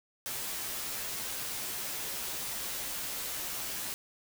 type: noise with comb filter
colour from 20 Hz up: white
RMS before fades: -37 dBFS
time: 0.26-3.94 s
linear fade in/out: 0 ms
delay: 12 ms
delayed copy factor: -0.65
effects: none